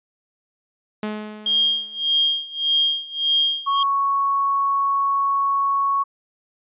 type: tone with exponential decay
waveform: sawtooth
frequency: 212.7 Hz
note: G#3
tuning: 42 cents sharp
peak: -19 dBFS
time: 1.03-2.14 s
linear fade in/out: 2 ms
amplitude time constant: 240 ms
type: tone with tremolo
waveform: sine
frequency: 3227 Hz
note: G7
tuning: 50 cents sharp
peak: -14 dBFS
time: 1.46-3.83 s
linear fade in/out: 2 ms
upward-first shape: sine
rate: 1.7 Hz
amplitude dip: 90%
type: tone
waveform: sine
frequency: 1108.7 Hz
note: C#6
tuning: in tune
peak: -17 dBFS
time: 3.66-6.04 s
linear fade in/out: 20 ms
effects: resampled to 8000 Hz